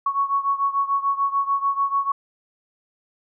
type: beating tone pair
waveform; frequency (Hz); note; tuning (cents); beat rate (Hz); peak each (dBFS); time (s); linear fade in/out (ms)
sine; 1108.7 / 1115.5; C#6 / C#6; 0 / +11; 6.8; -21 / -24; 0.06-2.12; 5
effects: none